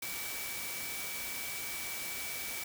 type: tone in noise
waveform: sine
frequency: 2293 Hz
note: D7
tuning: 42 cents flat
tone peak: -43 dBFS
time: 0.02-2.64 s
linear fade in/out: 5 ms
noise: white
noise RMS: -40 dBFS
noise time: 0.02-2.64 s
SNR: -6 dB
effects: none